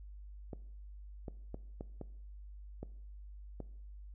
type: clicks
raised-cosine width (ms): 2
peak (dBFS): -29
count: 7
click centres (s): 0.532 / 1.282 / 1.544 / 1.809 / 2.013 / 2.83 / 3.603
effects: noise-tail reverb RT60 0.7 s tail -19 dB re dry + added 50 Hz sine -47 dBFS peak until 4.14 s